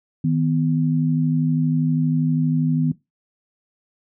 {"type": "tone pair together", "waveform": "sine", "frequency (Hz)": [157.49, 250], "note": ["D#3", "B3"], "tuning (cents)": [21, 21], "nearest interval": "minor sixth", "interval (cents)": 800, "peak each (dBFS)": [-18, -21], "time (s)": [0.24, 2.92], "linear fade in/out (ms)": 5, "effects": ["noise-tail reverb RT60 0.2 s tail -19 dB re dry"]}